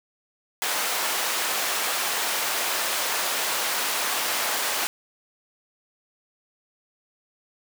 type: high-pass noise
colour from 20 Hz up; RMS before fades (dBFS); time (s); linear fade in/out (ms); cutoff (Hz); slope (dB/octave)
pink; -26; 0.62-4.87; 0; 720; 12
effects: none